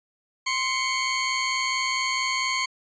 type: tone pair together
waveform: 20% pulse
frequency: 1046.8 / 2218 Hz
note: C6 / C#7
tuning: 0 / 0 cents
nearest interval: octave + minor second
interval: 1300 cents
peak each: -21 dBFS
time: 0.46-2.66 s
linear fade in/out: 10 ms
effects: resampled to 16000 Hz